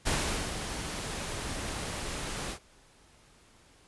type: noise with ADSR envelope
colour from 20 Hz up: pink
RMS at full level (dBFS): -28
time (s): 0.05-2.59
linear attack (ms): 21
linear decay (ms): 440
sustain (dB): -8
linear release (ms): 83
effects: pink hiss -60 dBFS RMS until 3.87 s + resampled to 24000 Hz